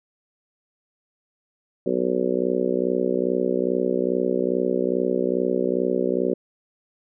harmonic tone, 62.4 Hz, B1, 19 cents sharp, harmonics 3 / 4 / 5 / 6 / 7 / 8 / 9, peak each -30 / -27 / -32 / -24 / -28 / -27 / -30 dBFS, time 1.86-6.34 s, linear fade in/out 5 ms, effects none

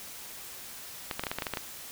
clicks, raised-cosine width 0.3 ms, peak -15 dBFS, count 10, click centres 1.112 / 1.195 / 1.237 / 1.268 / 1.315 / 1.386 / 1.422 / 1.468 / 1.537 / 1.572 s, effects white hiss -44 dBFS RMS until 1.91 s

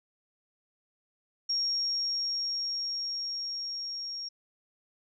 sine tone with level ramp, 5570 Hz, F8, 5 cents flat, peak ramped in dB -26 to -35 dBFS, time 1.49-4.29 s, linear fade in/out 10 ms, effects none

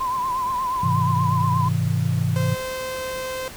sine tone with vibrato, 1020 Hz, C6, 44 cents flat, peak -21 dBFS, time 0-1.69 s, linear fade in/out 10 ms, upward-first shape triangle, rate 8.4 Hz, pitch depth 78 cents each way
sine chord, Ab augmented, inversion none, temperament just, 103.83 / 129.78 / 162.23 Hz, Ab2 / C3 / E3, 0 / -14 / -27 cents, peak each -23 dBFS, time 0.83-2.55 s, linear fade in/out 5 ms
sawtooth tone, 518 Hz, C5, 17 cents flat, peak -23 dBFS, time 2.36-3.48 s, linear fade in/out 0 ms
effects pink hiss -39 dBFS RMS until 3.56 s

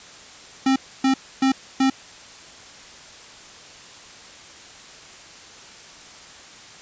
square tone bursts, 266 Hz, C4, 29 cents sharp, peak -16 dBFS, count 4, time 0.66-1.9 s, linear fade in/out 5 ms, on 100 ms, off 280 ms, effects white hiss -43 dBFS RMS until 6.81 s + resampled to 16000 Hz

